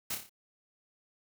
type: noise with echo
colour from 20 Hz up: white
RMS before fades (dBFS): -35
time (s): 0.1-0.15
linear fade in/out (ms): 5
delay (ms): 29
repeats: 5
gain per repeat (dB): -5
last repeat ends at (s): 0.295
effects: none